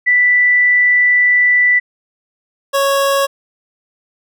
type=tone pair in turn; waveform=sine / 25% pulse; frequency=1975.5 / 553.1 Hz; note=B6 / C#5; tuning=0 / -4 cents; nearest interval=octave + minor seventh; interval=2204 cents; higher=first; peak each=-8 dBFS; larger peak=neither; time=0.06-1.8 / 2.73-3.27 s; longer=first; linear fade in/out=20 ms; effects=none